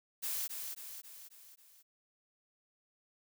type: noise with echo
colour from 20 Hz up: blue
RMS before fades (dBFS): -37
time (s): 0.22-0.48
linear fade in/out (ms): 20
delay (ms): 270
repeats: 5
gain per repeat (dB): -5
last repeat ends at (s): 1.83
effects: none